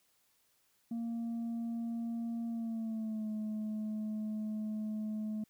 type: tone with pitch glide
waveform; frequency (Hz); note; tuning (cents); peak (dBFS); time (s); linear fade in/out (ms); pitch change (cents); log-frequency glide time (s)
sine; 231.6 to 214.8; A#3 to A3; -11 to -41; -32; 0.91-5.44; 5; -130; 2.48-3.29
effects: tanh soft clip ceiling -34 dBFS + white hiss -73 dBFS RMS until 5.49 s